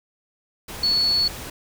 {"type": "tone in noise", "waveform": "sine", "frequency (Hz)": 4409, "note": "C#8", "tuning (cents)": -10, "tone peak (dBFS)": -17, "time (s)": [0.83, 1.28], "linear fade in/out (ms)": 5, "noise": "pink", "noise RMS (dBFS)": -35, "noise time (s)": [0.68, 1.5], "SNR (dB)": 15, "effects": []}